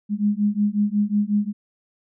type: beating tone pair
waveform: sine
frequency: 204.2 / 209.7 Hz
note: G#3 / G#3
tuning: -29 / +17 cents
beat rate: 5.5 Hz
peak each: -21 dBFS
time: 0.09-1.53 s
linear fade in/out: 50 ms
effects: none